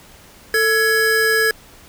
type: tone pair together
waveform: square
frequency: 444.3 / 1679.1 Hz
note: A4 / G#6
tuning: +17 / +19 cents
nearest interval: octave + major seventh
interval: 2302 cents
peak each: -19 / -16 dBFS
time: 0.54-1.51 s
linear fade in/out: 2 ms
effects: pink hiss -45 dBFS RMS until 1.88 s